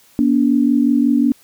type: tone pair together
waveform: sine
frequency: 240.6 / 286.1 Hz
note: B3 / D4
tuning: -45 / -45 cents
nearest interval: minor third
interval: 300 cents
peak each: -14 dBFS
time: 0.19-1.32 s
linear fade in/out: 0 ms
effects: white hiss -51 dBFS RMS until 1.43 s